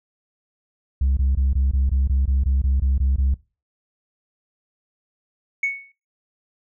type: tone bursts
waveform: sine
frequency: 67 Hz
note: C2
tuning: 42 cents sharp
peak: -14 dBFS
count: 13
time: 1.01-3.342 s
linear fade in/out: 5 ms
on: 160 ms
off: 21 ms
type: tone with exponential decay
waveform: sine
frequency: 2217 Hz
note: C#7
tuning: in tune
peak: -15 dBFS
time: 5.63-5.92 s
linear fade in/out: 5 ms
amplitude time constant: 63 ms
effects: noise-tail reverb RT60 0.3 s tail -21 dB re dry + tanh soft clip ceiling -14 dBFS